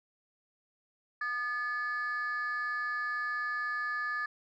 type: tone pair together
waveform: sine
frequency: 1216.9 / 1721 Hz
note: D#6 / A6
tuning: -39 / -39 cents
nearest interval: tritone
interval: 600 cents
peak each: -34 / -31 dBFS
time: 1.21-4.26 s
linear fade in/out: 5 ms
effects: tanh soft clip ceiling -28 dBFS